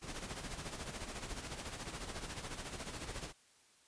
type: noise with tremolo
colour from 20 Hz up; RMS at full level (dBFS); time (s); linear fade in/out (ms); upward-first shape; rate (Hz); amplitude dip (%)
pink; -42; 0.01-3.33; 50; sine; 14; 60
effects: white hiss -67 dBFS RMS until 3.87 s + resampled to 22050 Hz